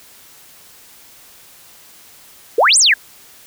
sine exponential two-way sweep, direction up then down, 400.9 to 9390 to 1558 Hz, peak -8 dBFS, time 2.58-2.94 s, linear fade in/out 5 ms, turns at 2.78 s, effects white hiss -44 dBFS RMS until 3.46 s

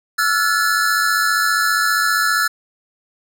square tone cluster, 1339 / 1434 / 1721 Hz, E6 / F6 / A6, +27 / +45 / -39 cents, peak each -20 dBFS, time 0.18-2.48 s, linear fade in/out 10 ms, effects none

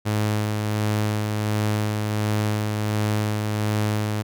sawtooth tone with tremolo, 106.1 Hz, G#2, 38 cents sharp, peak -16 dBFS, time 0.05-4.23 s, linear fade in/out 20 ms, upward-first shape sine, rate 1.4 Hz, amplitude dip 30%, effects none

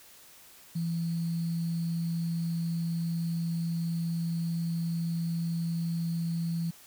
sine tone with sample-and-hold, 167.4 Hz, E3, 27 cents sharp, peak -28 dBFS, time 0.75-6.71 s, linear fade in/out 10 ms, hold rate 4410 Hz, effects white hiss -54 dBFS RMS until 6.86 s

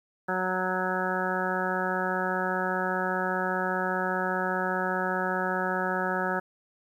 harmonic tone, 185 Hz, F#3, in tune, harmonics 1 / 2 / 3 / 4 / 5 / 7 / 8 / 9, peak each -34 / -34 / -34 / -34 / -34 / -34 / -34 / -34 dBFS, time 0.28-6.4 s, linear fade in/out 10 ms, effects 10-bit

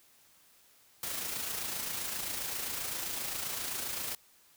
white noise with amplitude modulation, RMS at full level -35 dBFS, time 1.03-4.15 s, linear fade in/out 2 ms, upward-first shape sine, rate 27.6 Hz, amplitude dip 40%, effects white hiss -63 dBFS RMS until 4.56 s

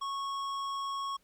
triangle tone with hard clipping, 1102 Hz, C#6, 11 cents flat, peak -35 dBFS, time 0.01-1.17 s, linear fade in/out 10 ms, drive 15 dB, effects pink hiss -70 dBFS RMS until 1.23 s

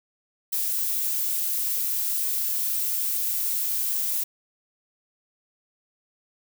violet noise, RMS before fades -26 dBFS, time 0.52-4.24 s, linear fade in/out 10 ms, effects none

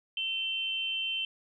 sine tone pair together, 2702 / 3103 Hz, E7 / G7, +42 / -18 cents, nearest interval major second, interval 240 cents, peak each -35 / -31 dBFS, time 0.17-1.25 s, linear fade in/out 2 ms, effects none

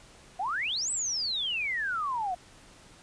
sine exponential two-way sweep, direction up then down, 698.5 to 8160 to 698.5 Hz, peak -28 dBFS, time 0.39-2.35 s, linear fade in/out 10 ms, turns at 0.91 s, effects pink hiss -54 dBFS RMS until 3.02 s + resampled to 22050 Hz

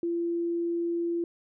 sine tone, 340.8 Hz, F4, 42 cents flat, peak -26 dBFS, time 0.03-1.24 s, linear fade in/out 2 ms, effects none

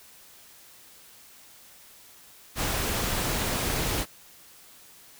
pink noise, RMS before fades -28 dBFS, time 2.55-4.06 s, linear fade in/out 50 ms, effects white hiss -52 dBFS RMS until 5.19 s

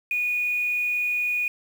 sine tone with quantisation, 2461 Hz, D#7, 20 cents flat, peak -22 dBFS, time 0.11-1.48 s, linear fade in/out 2 ms, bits 7, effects none

